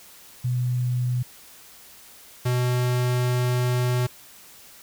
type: tone pair in turn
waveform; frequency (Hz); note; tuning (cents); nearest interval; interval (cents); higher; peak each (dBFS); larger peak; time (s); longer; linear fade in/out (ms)
sine / square; 124.2 / 124.2; B2 / B2; +10 / +10; unison; 0; neither; -21; neither; 0.44-1.23 / 2.45-4.07; second; 10
effects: white hiss -48 dBFS RMS until 4.82 s